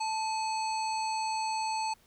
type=harmonic tone with a mistuned harmonic; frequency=880 Hz; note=A5; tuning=in tune; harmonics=1 / 3 / 5 / 7 / 9; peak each=-30 / -41 / -40 / -48 / -44 dBFS; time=0-1.94 s; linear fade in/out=10 ms; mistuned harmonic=3; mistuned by=-65 cents; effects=pink hiss -64 dBFS RMS until 2.06 s